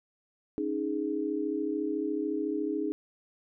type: chord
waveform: sine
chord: C# suspended second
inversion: none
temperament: equal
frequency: 277.2 / 311.1 / 415.3 Hz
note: C#4 / D#4 / G#4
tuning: 0 / 0 / 0 cents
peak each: -35 / -31 / -33 dBFS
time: 0.58-2.92 s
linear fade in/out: 0 ms
effects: none